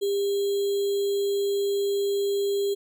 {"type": "tone with sample-and-hold", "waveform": "sine", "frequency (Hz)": 400, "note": "G4", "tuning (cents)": 35, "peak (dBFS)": -22, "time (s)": [0.01, 2.75], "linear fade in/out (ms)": 20, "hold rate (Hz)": 3675, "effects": []}